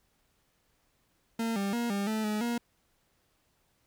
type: tone with pitch steps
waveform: 40% pulse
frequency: 228 / 198.3 / 236.8 / 200.1 / 218 / 212.1 / 237.2 Hz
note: A#3 / G3 / A#3 / G3 / A3 / G#3 / A#3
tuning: -38 / +20 / +27 / +36 / -16 / +37 / +30 cents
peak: -28 dBFS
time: 1.39-2.58 s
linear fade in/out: 5 ms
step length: 170 ms
effects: pink hiss -72 dBFS RMS until 3.86 s